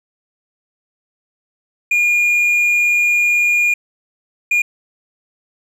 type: tone bursts at uneven times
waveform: triangle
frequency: 2426 Hz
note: D#7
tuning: 44 cents flat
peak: -10 dBFS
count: 2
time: 1.91-3.74 / 4.51-4.62 s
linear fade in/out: 5 ms
effects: none